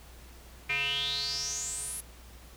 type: tone with band-pass filter sweep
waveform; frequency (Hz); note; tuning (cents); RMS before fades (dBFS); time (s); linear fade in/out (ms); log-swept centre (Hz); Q
square; 140.7; C#3; +26; -33; 0.69-2.01; 10; 2300 to 11000; 9
effects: added 60 Hz sine -50 dBFS peak until 2.56 s + pink hiss -54 dBFS RMS until 2.56 s